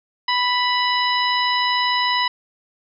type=harmonic tone with a mistuned harmonic; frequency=987.8 Hz; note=B5; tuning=in tune; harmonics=1 / 2 / 3 / 4 / 5; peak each=-20 / -23 / -25 / -26 / -27 dBFS; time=0.28-2.28 s; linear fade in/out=5 ms; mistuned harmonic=5; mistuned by=+50 cents; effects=none